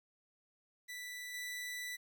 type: tone with level steps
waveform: sawtooth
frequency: 1975.5 Hz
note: B6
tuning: in tune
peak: -40 / -37 dBFS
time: 0.88-1.97 s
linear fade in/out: 20 ms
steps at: 1.34 s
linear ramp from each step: 2 ms
effects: 12-bit